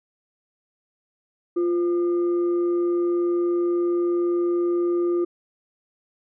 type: tone with frequency modulation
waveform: sine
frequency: 348.2 Hz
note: F4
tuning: 5 cents flat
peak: -19 dBFS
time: 1.56-5.25 s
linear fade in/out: 10 ms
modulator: 859 Hz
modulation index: 0.21
effects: none